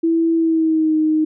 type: tone with pitch glide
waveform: sine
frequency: 329.6 to 311.1 Hz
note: E4 to D#4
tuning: 0 to 0 cents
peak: -13 dBFS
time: 0.03-1.25 s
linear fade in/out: 10 ms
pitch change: -100 cents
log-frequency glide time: 0.35-0.96 s
effects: none